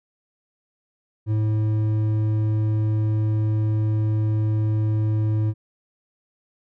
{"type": "tone with hard clipping", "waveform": "triangle", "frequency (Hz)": 107.9, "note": "A2", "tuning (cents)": -33, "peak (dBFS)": -20, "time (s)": [1.26, 5.54], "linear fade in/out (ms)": 50, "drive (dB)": 10, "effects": []}